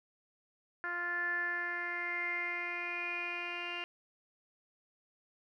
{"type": "tone with low-pass filter sweep", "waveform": "10% pulse", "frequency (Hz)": 349.2, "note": "F4", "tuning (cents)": 0, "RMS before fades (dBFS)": -37, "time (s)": [0.84, 3.84], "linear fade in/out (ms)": 0, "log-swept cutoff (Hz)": [1600, 2800], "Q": 10, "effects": []}